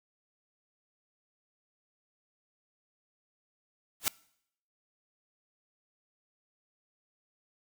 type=noise with exponential growth; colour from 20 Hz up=white; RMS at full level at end=-23 dBFS; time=4-4.08 s; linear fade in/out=0 ms; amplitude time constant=16 ms; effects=noise-tail reverb RT60 0.7 s tail -23 dB re dry

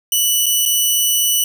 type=tone with dropouts; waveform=10% pulse; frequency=2964 Hz; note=F#7; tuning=2 cents sharp; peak=-5 dBFS; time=0.12-1.44 s; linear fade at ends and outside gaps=2 ms; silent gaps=0.46-0.464 / 0.654-0.659 s; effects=none

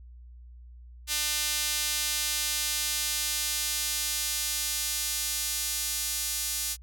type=tone with high-pass filter sweep; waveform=sawtooth; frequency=300 Hz; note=D4; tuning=37 cents sharp; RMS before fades=-30 dBFS; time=1.07-6.77 s; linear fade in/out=50 ms; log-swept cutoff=3700 to 5800 Hz; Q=0.76; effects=added 60 Hz sine -45 dBFS peak until 6.82 s

